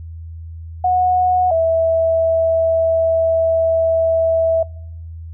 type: tone pair in turn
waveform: sine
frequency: 731 / 654.1 Hz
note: F#5 / E5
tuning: -21 / -14 cents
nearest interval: major second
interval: 193 cents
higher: first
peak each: -12 dBFS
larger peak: neither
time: 0.84-1.51 / 1.51-4.63 s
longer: second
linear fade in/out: 5 ms
effects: noise-tail reverb RT60 0.8 s tail -24 dB re dry + added 82 Hz sine -29 dBFS peak until 5.33 s